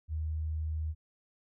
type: tone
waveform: sine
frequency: 78.3 Hz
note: D#2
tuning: 11 cents sharp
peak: -31 dBFS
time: 0.08-0.95 s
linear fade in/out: 50 ms
effects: none